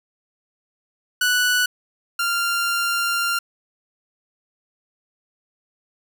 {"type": "tone pair in turn", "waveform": "sawtooth", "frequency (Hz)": [1480, 1390.3], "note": ["F#6", "F6"], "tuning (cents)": [0, -8], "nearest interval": "minor second", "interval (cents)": 108, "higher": "first", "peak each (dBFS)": [-13, -16], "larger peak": "first", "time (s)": [[1.21, 1.66], [2.19, 3.39]], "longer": "second", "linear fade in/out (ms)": 5, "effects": []}